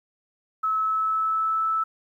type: tone with pitch glide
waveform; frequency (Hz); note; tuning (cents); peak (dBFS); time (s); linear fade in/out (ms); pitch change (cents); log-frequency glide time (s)
sine; 1296 to 1312.6; E6 to E6; -30 to -8; -21; 0.63-1.84; 10; +22; 0.75-1.63
effects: 10-bit